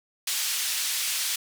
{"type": "band-pass noise", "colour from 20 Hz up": "pink", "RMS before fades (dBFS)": -28, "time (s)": [0.27, 1.36], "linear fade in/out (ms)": 5, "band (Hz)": [3000, 15000], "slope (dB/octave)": 12, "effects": []}